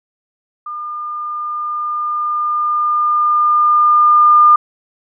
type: tone with level ramp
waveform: sine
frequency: 1207 Hz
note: D6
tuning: 47 cents sharp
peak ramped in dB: -23 to -4 dBFS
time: 0.66-4.56 s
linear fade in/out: 5 ms
effects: none